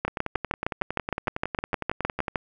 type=two click trains; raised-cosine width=0.5 ms; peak=-13 / -9 dBFS; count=25 / 16; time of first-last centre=0.08-2.282 / 0.05-2.358 s; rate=10.9 / 6.5 Hz; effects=none